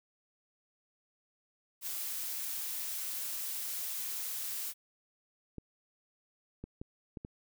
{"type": "noise", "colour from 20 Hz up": "blue", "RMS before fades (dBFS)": -38, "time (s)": [1.81, 4.74], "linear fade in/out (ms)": 50}
{"type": "clicks", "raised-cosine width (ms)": 3, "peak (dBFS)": -29, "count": 5, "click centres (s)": [5.583, 6.64, 6.815, 7.172, 7.249]}
{"effects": []}